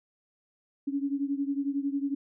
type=beating tone pair; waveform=sine; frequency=276.6 / 287.6 Hz; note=C#4 / D4; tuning=-4 / -36 cents; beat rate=11 Hz; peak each=-29 / -32 dBFS; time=0.87-2.15 s; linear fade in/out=10 ms; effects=none